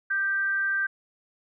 sine tone with frequency modulation, 1568 Hz, G6, in tune, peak -23 dBFS, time 0.1-0.87 s, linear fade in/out 10 ms, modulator 366 Hz, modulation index 0.24, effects none

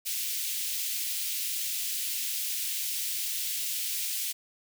white high-pass noise, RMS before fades -32 dBFS, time 0.05-4.33 s, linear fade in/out 20 ms, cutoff 2400 Hz, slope 24 dB/octave, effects none

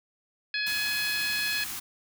harmonic tone, 843 Hz, G#5, 26 cents sharp, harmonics 2 / 3 / 4 / 5 / 6, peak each -31 / -32 / -37 / -33 / -40 dBFS, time 0.54-1.64 s, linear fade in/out 2 ms
white band-stop noise, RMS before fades -36 dBFS, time 0.66-1.8 s, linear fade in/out 10 ms, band 390 to 710 Hz, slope 96 dB/octave
effects none

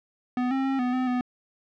square tone with pitch steps, 249 / 267.3 / 269.2 / 248.5 / 255.6 / 248.6 Hz, B3 / C4 / C4 / B3 / C4 / B3, +14 / +37 / +49 / +11 / -40 / +12 cents, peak -24 dBFS, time 0.37-1.21 s, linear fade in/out 2 ms, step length 140 ms, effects low-pass 2000 Hz 12 dB/octave

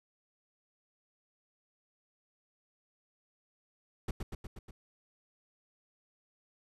brown noise with echo, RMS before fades -33 dBFS, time 4.08-4.11 s, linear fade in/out 5 ms, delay 120 ms, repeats 5, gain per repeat -3 dB, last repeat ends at 4.71 s, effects resampled to 32000 Hz

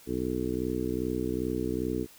harmonic tone, 62.5 Hz, B1, 21 cents sharp, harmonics 1 / 2 / 3 / 4 / 5 / 6 / 7, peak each -39 / -39 / -39 / -34 / -33 / -35 / -35 dBFS, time 0.06-2.07 s, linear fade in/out 50 ms, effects white hiss -54 dBFS RMS until 2.18 s

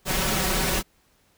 pink noise with comb filter, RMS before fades -24 dBFS, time 0.05-0.83 s, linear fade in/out 50 ms, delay 5.3 ms, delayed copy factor +0.75, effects pink hiss -63 dBFS RMS until 1.37 s

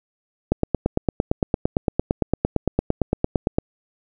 click train, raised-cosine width 2 ms, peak -4 dBFS, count 28, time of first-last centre 0.52-3.585 s, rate 8.81 Hz, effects none

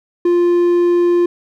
triangle tone, 349.2 Hz, F4, in tune, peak -8 dBFS, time 0.25-1.26 s, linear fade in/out 5 ms, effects none

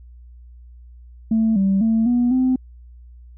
sine tone with pitch steps, 222.5 / 194.2 / 224.2 / 242.8 / 257.1 Hz, A3 / G3 / A3 / B3 / C4, +20 / -16 / +33 / -29 / -30 cents, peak -13 dBFS, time 1.31-2.56 s, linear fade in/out 5 ms, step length 250 ms, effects tanh soft clip ceiling -11 dBFS + added 60 Hz sine -40 dBFS peak until 3.37 s

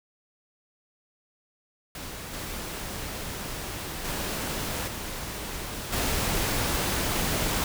pink noise with level steps, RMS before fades -38 / -35 / -31 / -35 / -27 dBFS, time 1.95-7.64 s, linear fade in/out 2 ms, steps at 2.33 / 4.04 / 4.87 / 5.92 s, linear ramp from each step 10 ms, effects none

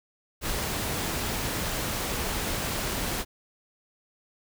pink noise, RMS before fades -30 dBFS, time 0.41-3.25 s, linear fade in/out 50 ms, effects none

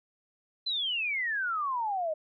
sine exponential sweep, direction down, 4122 to 606 Hz, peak -28 dBFS, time 0.66-2.14 s, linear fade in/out 10 ms, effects none

